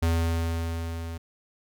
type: tone with level ramp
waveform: square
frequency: 83 Hz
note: E2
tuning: 12 cents sharp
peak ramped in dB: -21 to -34 dBFS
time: 0.02-1.18 s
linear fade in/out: 10 ms
effects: none